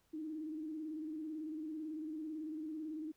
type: tone with vibrato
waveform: sine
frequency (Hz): 311.2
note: D#4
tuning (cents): 0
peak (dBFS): -40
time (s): 0.13-3.12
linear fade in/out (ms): 10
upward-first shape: square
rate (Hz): 18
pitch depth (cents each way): 47
effects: pink hiss -75 dBFS RMS until 3.16 s